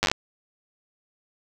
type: slowing click train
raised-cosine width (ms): 0.2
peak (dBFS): -4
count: 8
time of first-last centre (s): 0.03-0.115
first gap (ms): 9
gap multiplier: 1.1
effects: 7-bit